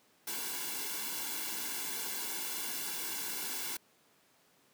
white noise with comb filter, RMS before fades -38 dBFS, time 0.27-3.77 s, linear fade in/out 5 ms, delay 1.6 ms, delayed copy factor -0.75, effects pink hiss -67 dBFS RMS until 4.73 s + high-pass 200 Hz 12 dB/octave

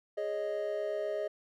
triangle chord, Ab suspended fourth, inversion none, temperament equal, 415.3 / 554.4 / 622.3 Hz, Ab4 / Db5 / Eb5, 0 / 0 / 0 cents, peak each -35 / -38 / -32 dBFS, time 0.17-1.28 s, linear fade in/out 10 ms, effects none

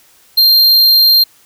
square tone, 4186 Hz, C8, in tune, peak -6 dBFS, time 0.37-1.24 s, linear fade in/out 10 ms, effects white hiss -48 dBFS RMS until 1.45 s

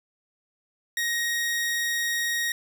sawtooth tone, 1878 Hz, A#6, 12 cents sharp, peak -21 dBFS, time 0.97-2.52 s, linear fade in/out 2 ms, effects none

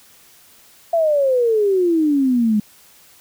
sine exponential sweep, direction down, 684 to 206 Hz, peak -13 dBFS, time 0.93-2.6 s, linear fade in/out 5 ms, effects white hiss -49 dBFS RMS until 3.2 s

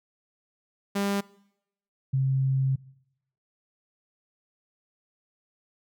sawtooth / sine tone pair in turn, 200 / 133.48 Hz, G3 / C3, +35 / +35 cents, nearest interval perfect fifth, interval 700 cents, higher first, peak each -21 dBFS, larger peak neither, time 0.95-1.21 / 2.13-2.76 s, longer second, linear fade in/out 10 ms, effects noise-tail reverb RT60 0.8 s tail -22 dB re dry

